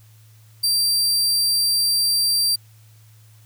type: tone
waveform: sawtooth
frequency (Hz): 4704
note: D8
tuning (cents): +2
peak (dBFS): -14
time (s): 0.63-2.56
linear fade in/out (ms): 10
effects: added 109 Hz sine -47 dBFS peak until 3.45 s + white hiss -57 dBFS RMS until 3.45 s